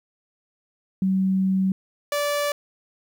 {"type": "tone pair in turn", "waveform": ["sine", "sawtooth"], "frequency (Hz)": [190, 581], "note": ["F#3", "D5"], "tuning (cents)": [46, -19], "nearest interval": "octave + perfect fifth", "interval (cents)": 1935, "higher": "second", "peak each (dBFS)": -18, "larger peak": "neither", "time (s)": [[1.02, 1.72], [2.12, 2.52]], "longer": "first", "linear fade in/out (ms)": 2, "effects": ["10-bit"]}